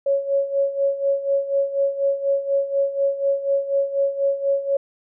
sine tone with tremolo, 554.4 Hz, C#5, in tune, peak -15 dBFS, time 0.06-4.77 s, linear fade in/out 5 ms, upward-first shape sine, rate 4.1 Hz, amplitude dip 75%, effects none

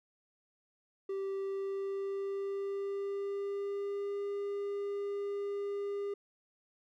triangle tone with pitch glide, 390 to 403.3 Hz, G4 to G4, -9 to +49 cents, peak -32 dBFS, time 1.09-6.14 s, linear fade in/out 5 ms, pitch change +58 cents, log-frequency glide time 1.35-4.22 s, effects none

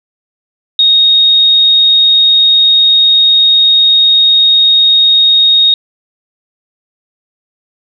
sine tone, 3732 Hz, A#7, 1 cent sharp, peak -4 dBFS, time 0.79-5.74 s, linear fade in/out 2 ms, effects none

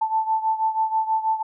sine beating tone pair, 880 / 886.2 Hz, A5 / A5, 0 / +12 cents, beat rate 6.2 Hz, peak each -21 / -25 dBFS, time 0.01-1.43 s, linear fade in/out 10 ms, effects none

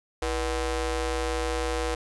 sawtooth ring-modulated tone, 270 Hz, C#4, 45 cents flat, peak -19 dBFS, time 0.22-1.95 s, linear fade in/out 5 ms, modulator 212 Hz, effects resampled to 24000 Hz

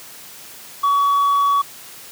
sine tone with tanh clipping, 1130 Hz, C#6, 33 cents sharp, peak -14 dBFS, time 0.83-1.62 s, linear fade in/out 10 ms, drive 2 dB, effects white hiss -39 dBFS RMS until 2.11 s + high-pass 80 Hz 12 dB/octave

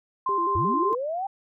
sine tone, 1045 Hz, C6, 2 cents flat, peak -22 dBFS, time 0.26-0.95 s, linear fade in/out 5 ms
sine tone with vibrato, 368.2 Hz, F#4, 8 cents flat, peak -29 dBFS, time 0.29-0.93 s, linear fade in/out 0 ms, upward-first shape square, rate 5.6 Hz, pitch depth 130 cents each way
sine linear sweep, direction up, 69.3 to 805 Hz, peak -26 dBFS, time 0.55-1.27 s, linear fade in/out 5 ms
effects none

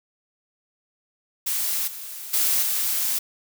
blue noise with level steps, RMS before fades -25 / -36 / -21 / -24 dBFS, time 1.46-3.19 s, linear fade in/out 10 ms, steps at 1.87 / 2.33 / 2.62 s, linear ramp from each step 10 ms, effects none

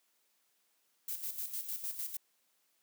violet noise with tremolo, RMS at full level -38 dBFS, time 1.08-2.17 s, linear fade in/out 5 ms, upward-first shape square, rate 6.6 Hz, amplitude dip 60%, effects white hiss -75 dBFS RMS until 2.82 s + high-pass 200 Hz 12 dB/octave

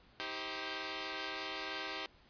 5% pulse chord, C minor, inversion first, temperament equal with one note detuned, 318.2 / 392 / 523.3 Hz, Eb4 / G4 / C5, +39 / 0 / 0 cents, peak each -32 / -31 / -33 dBFS, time 0.2-2.06 s, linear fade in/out 0 ms, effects pink hiss -64 dBFS RMS until 2.29 s + resampled to 11025 Hz

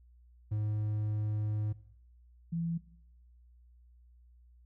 triangle / sine tone pair in turn, 106.2 / 167.42 Hz, G#2 / E3, +39 / +27 cents, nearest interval minor sixth, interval 788 cents, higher second, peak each -28 / -31 dBFS, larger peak first, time 0.51-1.73 / 2.52-2.78 s, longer first, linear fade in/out 10 ms, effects noise-tail reverb RT60 0.7 s tail -19 dB re dry + added 60 Hz sine -57 dBFS peak until 4.65 s

